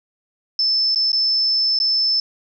sine tone with dropouts, 5270 Hz, E8, 1 cent flat, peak -15 dBFS, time 0.59-2.2 s, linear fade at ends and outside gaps 2 ms, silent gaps 0.948-0.958 / 1.119-1.129 / 1.789-1.8 s, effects none

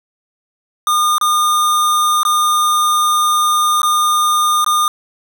square tone with dropouts, 1215 Hz, D#6, 42 cents flat, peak -12 dBFS, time 0.87-4.88 s, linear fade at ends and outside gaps 1 ms, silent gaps 1.182-1.212 / 2.232-2.251 / 3.818-3.831 / 4.645-4.663 s, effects none

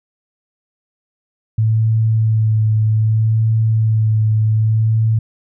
sine tone with vibrato, 110 Hz, A2, in tune, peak -11 dBFS, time 1.58-5.19 s, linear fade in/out 5 ms, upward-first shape sine, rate 0.64 Hz, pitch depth 20 cents each way, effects none

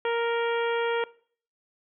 harmonic tone, 466.6 Hz, A#4, 2 cents sharp, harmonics 1 / 2 / 3 / 4 / 5 / 6 / 7, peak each -25 / -31 / -35 / -37 / -39 / -41 / -42 dBFS, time 0.05-1.04 s, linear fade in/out 2 ms, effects noise-tail reverb RT60 0.5 s tail -21 dB re dry

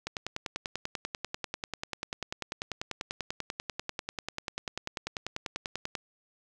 click train, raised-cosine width 0.2 ms, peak -16 dBFS, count 61, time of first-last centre 0.07-5.952 s, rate 10.2 Hz, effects none

